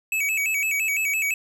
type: tone with vibrato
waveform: square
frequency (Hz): 2427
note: D#7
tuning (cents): -44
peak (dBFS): -22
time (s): 0.12-1.34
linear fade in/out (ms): 2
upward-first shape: square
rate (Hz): 5.9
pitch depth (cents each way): 120
effects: none